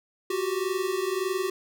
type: tone pair together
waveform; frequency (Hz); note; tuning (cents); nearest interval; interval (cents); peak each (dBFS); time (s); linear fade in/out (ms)
square; 364.5 / 386.2; F#4 / G4; -26 / -26; minor second; 100; -30 / -29; 0.3-1.5; 5
effects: none